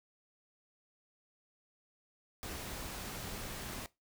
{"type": "noise", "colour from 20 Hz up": "pink", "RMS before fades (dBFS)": -43, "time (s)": [2.43, 3.86], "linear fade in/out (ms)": 0, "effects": ["noise-tail reverb RT60 0.2 s tail -19 dB re dry"]}